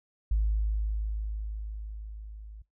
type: tone with level ramp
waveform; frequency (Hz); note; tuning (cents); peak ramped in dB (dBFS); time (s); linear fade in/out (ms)
sine; 53; G#1; +36; -21 to -42; 0.31-2.62; 5
effects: noise-tail reverb RT60 0.2 s tail -23 dB re dry + tanh soft clip ceiling -18 dBFS